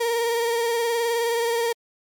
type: tone with vibrato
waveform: 35% pulse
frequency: 466.2 Hz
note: A#4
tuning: in tune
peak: -19 dBFS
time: 0-1.73 s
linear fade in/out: 10 ms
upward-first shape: triangle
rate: 19 Hz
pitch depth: 42 cents each way
effects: MP3 96 kbps